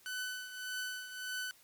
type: tone with tremolo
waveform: sawtooth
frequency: 1503 Hz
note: F#6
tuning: 27 cents sharp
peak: -32 dBFS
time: 0.06-1.51 s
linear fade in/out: 0 ms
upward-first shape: triangle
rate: 1.7 Hz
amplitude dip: 70%
effects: white hiss -63 dBFS RMS until 1.63 s + MP3 96 kbps